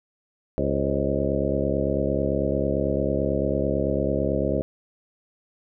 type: harmonic tone with a mistuned harmonic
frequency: 69 Hz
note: C#2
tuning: 7 cents flat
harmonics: 1 / 2 / 3 / 4 / 5 / 6 / 7 / 8 / 9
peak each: -30 / -30 / -30 / -30 / -30 / -30 / -30 / -30 / -30 dBFS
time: 0.58-4.62 s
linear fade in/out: 0 ms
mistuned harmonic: 7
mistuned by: +85 cents
effects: none